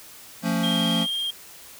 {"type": "chord", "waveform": "square", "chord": "F augmented", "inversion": "none", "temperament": "equal with one note detuned", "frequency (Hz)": [174.61, 224.4, 277.2], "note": ["F3", "A3", "C#4"], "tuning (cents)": [0, 34, 0], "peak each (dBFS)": [-26, -26, -30], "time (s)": [0.42, 1.07], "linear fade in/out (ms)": 50}
{"type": "tone with vibrato", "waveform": "triangle", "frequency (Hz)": 3212, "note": "G7", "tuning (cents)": 41, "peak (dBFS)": -23, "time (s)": [0.63, 1.31], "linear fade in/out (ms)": 10, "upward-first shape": "square", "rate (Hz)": 18, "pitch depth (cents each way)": 15}
{"effects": ["white hiss -45 dBFS RMS until 1.79 s"]}